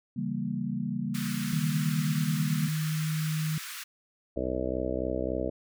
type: chord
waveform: sine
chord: C# diminished seventh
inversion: none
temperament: equal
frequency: 138.59 / 164.81 / 196 / 233.1 Hz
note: C#3 / E3 / G3 / Bb3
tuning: 0 / 0 / 0 / 0 cents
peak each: -36 / -37 / -33 / -33 dBFS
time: 0.16-2.69 s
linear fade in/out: 10 ms
type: high-pass noise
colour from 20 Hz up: pink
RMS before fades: -40 dBFS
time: 1.14-3.84 s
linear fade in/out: 10 ms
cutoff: 1200 Hz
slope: 48 dB/octave
type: tone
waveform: sine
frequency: 155.56 Hz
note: D#3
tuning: in tune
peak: -27 dBFS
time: 1.53-3.58 s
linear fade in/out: 2 ms
type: harmonic tone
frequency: 63.6 Hz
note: C2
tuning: 48 cents flat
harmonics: 1 / 2 / 3 / 4 / 5 / 6 / 7 / 8 / 9 / 10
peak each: -37 / -41 / -41 / -37 / -35 / -41 / -36 / -37 / -35 / -38 dBFS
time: 4.36-5.5 s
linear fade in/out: 10 ms
effects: none